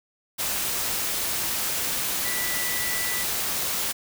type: tone in noise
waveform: sine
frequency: 1971 Hz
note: B6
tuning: 4 cents flat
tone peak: -31 dBFS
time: 2.24-3.24 s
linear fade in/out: 20 ms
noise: white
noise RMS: -27 dBFS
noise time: 0.38-3.93 s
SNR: -7 dB
effects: none